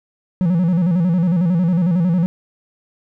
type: tone with vibrato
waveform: triangle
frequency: 174.61 Hz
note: F3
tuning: in tune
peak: -11 dBFS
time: 0.41-2.26 s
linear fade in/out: 0 ms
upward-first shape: square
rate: 11 Hz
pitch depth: 98 cents each way
effects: none